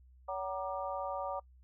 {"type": "harmonic tone with a mistuned harmonic", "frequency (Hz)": 188.7, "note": "F#3", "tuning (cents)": 34, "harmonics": [3, 4, 5, 6], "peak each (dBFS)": [-39, -40, -41, -42], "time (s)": [0.28, 1.4], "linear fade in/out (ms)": 10, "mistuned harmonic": 6, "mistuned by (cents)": 86, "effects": ["noise-tail reverb RT60 0.1 s tail -25 dB re dry", "added 63 Hz sine -57 dBFS peak until 1.63 s"]}